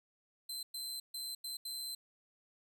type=tone bursts at uneven times; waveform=sawtooth; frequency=4084 Hz; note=C8; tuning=43 cents flat; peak=-37 dBFS; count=5; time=0.49-0.63 / 0.74-1 / 1.14-1.35 / 1.44-1.57 / 1.65-1.95 s; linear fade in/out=5 ms; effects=none